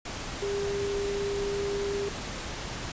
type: tone in noise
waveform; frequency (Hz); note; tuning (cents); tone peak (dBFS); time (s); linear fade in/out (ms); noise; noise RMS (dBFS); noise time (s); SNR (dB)
sine; 401.8; G4; +43; -28; 0.42-2.09; 5; pink; -36; 0.05-2.92; +5
effects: resampled to 16000 Hz